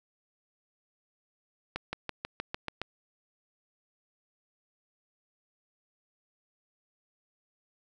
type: accelerating click train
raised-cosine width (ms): 0.3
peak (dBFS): -17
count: 8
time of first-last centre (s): 1.76-2.816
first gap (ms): 170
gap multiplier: 0.96
effects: none